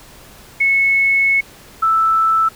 sine tone pair in turn, 2197 / 1319.2 Hz, C#7 / E6, -16 / +1 cents, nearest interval major sixth, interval 883 cents, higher first, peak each -11 dBFS, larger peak neither, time 0.6-1.41 / 1.82-2.49 s, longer first, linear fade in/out 10 ms, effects pink hiss -42 dBFS RMS until 2.55 s

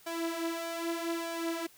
sawtooth tone with flanger, 333.6 Hz, E4, 21 cents sharp, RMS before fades -35 dBFS, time 0.06-1.67 s, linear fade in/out 10 ms, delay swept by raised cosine 1.7 to 7.7 ms, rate 0.81 Hz, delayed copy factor +0.65, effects white hiss -59 dBFS RMS until 1.77 s

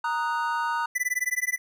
triangle chord, D# minor, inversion second, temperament equal, 932.3 / 1244.5 / 1480 Hz, A#5 / D#6 / F#6, 0 / 0 / 0 cents, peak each -25 / -29 / -29 dBFS, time 0.04-0.86 s, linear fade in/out 5 ms
square tone with tremolo, 1991 Hz, B6, 14 cents sharp, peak -22 dBFS, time 0.95-1.58 s, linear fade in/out 10 ms, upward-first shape sine, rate 19 Hz, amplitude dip 100%
effects none

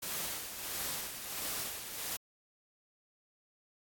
white noise with tremolo, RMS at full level -37 dBFS, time 0.02-2.17 s, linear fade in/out 10 ms, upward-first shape sine, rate 1.5 Hz, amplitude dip 55%, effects AAC 64 kbps

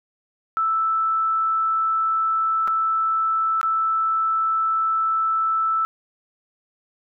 sine tone with dropouts, 1318.5 Hz, E6, in tune, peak -18 dBFS, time 0.57-5.85 s, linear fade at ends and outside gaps 0 ms, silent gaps 2.675-2.68 / 3.613-3.63 s, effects none

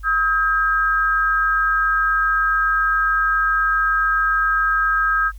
sine tone pair together, 1276.7 / 1604 Hz, D#6 / G6, +44 / +39 cents, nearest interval major third, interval 395 cents, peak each -18 dBFS, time 0.03-5.32 s, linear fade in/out 50 ms, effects added 50 Hz sine -33 dBFS peak until 5.38 s + white hiss -57 dBFS RMS until 5.38 s

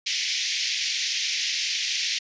white band-pass noise, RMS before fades -27 dBFS, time 0.06-2.19 s, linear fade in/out 10 ms, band 2000 to 6100 Hz, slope 48 dB/octave, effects resampled to 16000 Hz

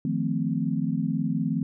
sine chord, F dominant seventh, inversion third, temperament equal with one note detuned, 155.56 / 174.61 / 220 / 257.6 Hz, Eb3 / F3 / A3 / C4, 0 / 0 / 0 / -27 cents, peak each -29 dBFS, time 0.05-1.63 s, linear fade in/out 2 ms, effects none

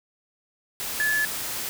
sine tone in noise, 1721 Hz, A6, 39 cents flat, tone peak -21 dBFS, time 1-1.25 s, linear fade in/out 0 ms, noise white, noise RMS -31 dBFS, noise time 0.8-1.69 s, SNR +7 dB, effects none

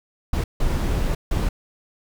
brown noise bursts at uneven times, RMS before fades -21 dBFS, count 3, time 0.33-0.44 / 0.6-1.15 / 1.31-1.49 s, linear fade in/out 5 ms, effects none

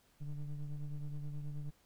triangle ring-modulated tone, 75 Hz, D2, 37 cents sharp, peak -33 dBFS, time 0.2-1.71 s, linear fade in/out 20 ms, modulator 70.3 Hz, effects pink hiss -70 dBFS RMS until 1.85 s

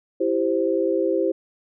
sine chord, C major, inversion first, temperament equal with one note detuned, 332.7 / 392 / 523.3 Hz, E4 / G4 / C5, +16 / 0 / 0 cents, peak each -23 dBFS, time 0.2-1.32 s, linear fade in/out 10 ms, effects none

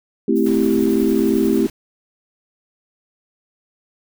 sine chord, A minor seventh, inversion none, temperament equal, 220 / 261.6 / 329.6 / 392 Hz, A3 / C4 / E4 / G4, 0 / 0 / 0 / 0 cents, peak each -19 dBFS, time 0.28-1.67 s, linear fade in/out 5 ms
violet noise with tremolo, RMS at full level -36 dBFS, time 0.35-1.63 s, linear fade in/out 20 ms, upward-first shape triangle, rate 11 Hz, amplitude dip 50%
pink noise, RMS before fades -36 dBFS, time 0.46-1.7 s, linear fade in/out 2 ms
effects none

